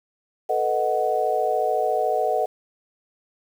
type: chord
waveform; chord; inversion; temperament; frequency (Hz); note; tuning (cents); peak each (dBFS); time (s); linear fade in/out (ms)
sine; B dominant seventh; third; equal; 440 / 493.9 / 622.3 / 740; A4 / B4 / D#5 / F#5; 0 / 0 / 0 / 0; -26 / -27 / -25 / -23; 0.49-2.46; 10
effects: 8-bit